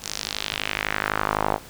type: tone with band-pass filter sweep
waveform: sawtooth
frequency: 51.91 Hz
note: G#1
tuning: in tune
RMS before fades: -27 dBFS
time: 0.01-1.59 s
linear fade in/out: 50 ms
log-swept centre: 6500 to 770 Hz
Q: 2
effects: pink hiss -44 dBFS RMS until 1.69 s